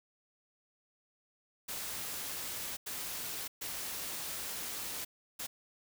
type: noise bursts at uneven times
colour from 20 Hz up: white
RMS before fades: -40 dBFS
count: 4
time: 1.68-2.77 / 2.86-3.48 / 3.61-5.05 / 5.39-5.47 s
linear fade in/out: 10 ms
effects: none